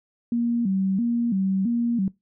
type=tone with vibrato; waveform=sine; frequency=212.7 Hz; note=G#3; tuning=42 cents sharp; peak=-20 dBFS; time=0.32-2.08 s; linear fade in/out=2 ms; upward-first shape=square; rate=1.5 Hz; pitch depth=180 cents each way; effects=noise-tail reverb RT60 0.2 s tail -22 dB re dry